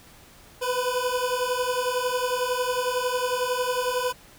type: beating tone pair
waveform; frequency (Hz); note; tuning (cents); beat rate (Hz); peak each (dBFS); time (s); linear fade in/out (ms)
25% pulse; 493.9 / 504.9; B4 / B4; 0 / +38; 11; -23; 0.61-4.13; 20
effects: pink hiss -51 dBFS RMS until 4.38 s